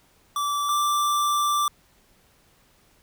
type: tone pair in turn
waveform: square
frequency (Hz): 1161 / 1174.5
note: D6 / D6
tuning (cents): -20 / 0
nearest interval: unison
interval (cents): 20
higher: second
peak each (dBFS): -24 / -21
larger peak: second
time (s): 0.36-0.69 / 0.69-1.68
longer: second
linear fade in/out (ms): 2
effects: pink hiss -60 dBFS RMS until 3.02 s

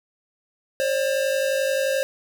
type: tone pair together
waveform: square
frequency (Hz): 535.9 / 587.3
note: C5 / D5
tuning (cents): +41 / 0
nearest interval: major second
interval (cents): 159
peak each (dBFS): -22 / -28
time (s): 0.8-2.03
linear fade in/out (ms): 0
effects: none

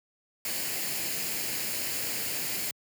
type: noise with comb filter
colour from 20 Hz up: white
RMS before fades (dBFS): -32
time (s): 0.45-2.71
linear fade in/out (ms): 2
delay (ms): 0.42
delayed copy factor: +0.5
effects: high-pass 100 Hz 12 dB/octave

